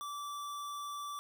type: tone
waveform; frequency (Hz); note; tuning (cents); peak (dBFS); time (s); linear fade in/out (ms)
square; 1162; D6; -19; -40; 0.01-1.19; 0
effects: none